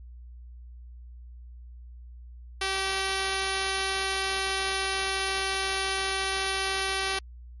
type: tone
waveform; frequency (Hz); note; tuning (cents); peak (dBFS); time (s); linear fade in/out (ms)
5% pulse; 385.7; G4; -28; -15; 2.61-7.19; 5
effects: added 60 Hz sine -42 dBFS peak until 7.6 s + MP3 48 kbps